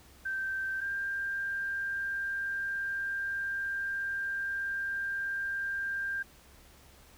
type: tone pair in turn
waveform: sine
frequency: 1559 / 1590.8 Hz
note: G6 / G6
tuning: -10 / +25 cents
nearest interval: unison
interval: 35 cents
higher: second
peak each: -31 / -31 dBFS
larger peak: neither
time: 0.25-0.81 / 0.81-6.23 s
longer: second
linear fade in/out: 10 ms
effects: added 66 Hz sine -60 dBFS peak until 7.17 s + pink hiss -58 dBFS RMS until 7.17 s